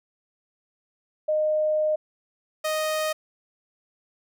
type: tone pair in turn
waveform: sine / sawtooth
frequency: 615 / 622.1 Hz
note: D#5 / D#5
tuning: -20 / 0 cents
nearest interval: unison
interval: 20 cents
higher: second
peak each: -20 / -20 dBFS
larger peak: neither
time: 1.28-1.96 / 2.64-3.13 s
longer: first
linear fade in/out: 10 ms
effects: none